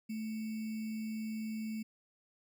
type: tone with sample-and-hold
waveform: sine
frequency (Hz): 219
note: A3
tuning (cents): -8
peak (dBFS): -36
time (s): 0.09-1.83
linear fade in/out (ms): 10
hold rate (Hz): 2450
effects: none

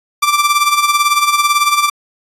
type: tone with tremolo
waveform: sawtooth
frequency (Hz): 1174.7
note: D6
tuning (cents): 0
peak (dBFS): -4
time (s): 0.22-1.9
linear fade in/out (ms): 10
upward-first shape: sine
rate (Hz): 18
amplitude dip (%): 65
effects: resampled to 32000 Hz

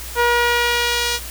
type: tone with band-pass filter sweep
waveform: sawtooth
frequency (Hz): 478.3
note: A#4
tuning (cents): +44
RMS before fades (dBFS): -18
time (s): 0.15-1.2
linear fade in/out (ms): 50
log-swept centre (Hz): 1200 to 5100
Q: 0.85
effects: added 60 Hz sine -33 dBFS peak until 1.3 s + white hiss -33 dBFS RMS until 1.3 s

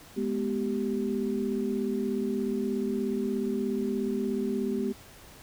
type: tone cluster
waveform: sine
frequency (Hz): 209.5 / 246.3 / 389.1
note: G#3 / B3 / G4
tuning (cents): +15 / -5 / -13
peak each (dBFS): -31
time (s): 0.16-4.93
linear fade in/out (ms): 20
effects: pink hiss -51 dBFS RMS until 5.42 s

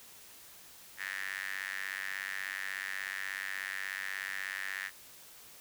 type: tone with high-pass filter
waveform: sawtooth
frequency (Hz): 96.5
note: G2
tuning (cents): -27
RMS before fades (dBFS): -39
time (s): 0.97-4.91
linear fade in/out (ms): 50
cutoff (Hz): 1800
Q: 7.9
effects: white hiss -54 dBFS RMS until 5.6 s

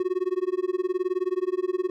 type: tone with tremolo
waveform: triangle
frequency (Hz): 367.4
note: F#4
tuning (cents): -12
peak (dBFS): -18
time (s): 0-1.9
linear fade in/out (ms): 2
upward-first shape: sine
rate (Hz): 19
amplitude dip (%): 100
effects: none

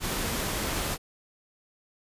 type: noise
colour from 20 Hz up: pink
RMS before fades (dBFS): -30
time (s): 0-0.98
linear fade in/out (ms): 50
effects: resampled to 32000 Hz

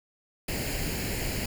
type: noise with comb filter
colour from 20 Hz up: pink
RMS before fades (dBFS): -31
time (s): 0.48-1.46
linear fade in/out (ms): 5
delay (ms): 0.42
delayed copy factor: +0.65
effects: none

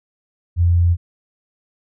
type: tone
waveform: sine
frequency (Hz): 86.4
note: F2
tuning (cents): -18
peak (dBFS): -11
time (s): 0.56-0.97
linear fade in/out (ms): 50
effects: none

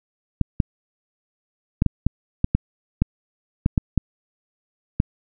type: clicks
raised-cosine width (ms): 5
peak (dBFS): -4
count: 12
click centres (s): 0.413 / 0.602 / 1.821 / 1.863 / 2.066 / 2.444 / 2.55 / 3.02 / 3.661 / 3.778 / 3.977 / 5.001
effects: none

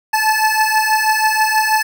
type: beating tone pair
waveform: 25% pulse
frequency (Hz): 865 / 871.2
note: A5 / A5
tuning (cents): -30 / -17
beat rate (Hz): 6.2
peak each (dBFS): -12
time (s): 0.13-1.83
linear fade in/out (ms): 10
effects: none

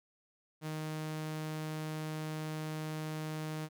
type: tone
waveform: sawtooth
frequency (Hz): 155.56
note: D#3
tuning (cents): 0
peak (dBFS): -33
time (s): 0.61-3.69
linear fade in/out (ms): 50
effects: none

